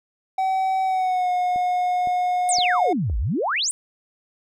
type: tone with pitch glide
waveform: triangle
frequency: 761 to 722.4 Hz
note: F#5 to F#5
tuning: +48 to -42 cents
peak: -17 dBFS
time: 0.38-2.93 s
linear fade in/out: 5 ms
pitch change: -90 cents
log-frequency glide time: 0.84-1.3 s
type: click train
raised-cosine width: 2 ms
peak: -25 dBFS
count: 4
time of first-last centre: 1.56-3.098 s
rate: 1.95 Hz
type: exponential two-way sweep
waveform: sine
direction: down then up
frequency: 9210 to 48.32 to 9210 Hz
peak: -20 dBFS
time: 2.49-3.71 s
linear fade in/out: 0 ms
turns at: 3.18 s
effects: none